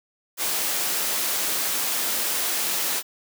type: high-pass noise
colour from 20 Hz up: white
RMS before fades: -25 dBFS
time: 0.37-3.03 s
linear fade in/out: 50 ms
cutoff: 230 Hz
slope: 12 dB/octave
effects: none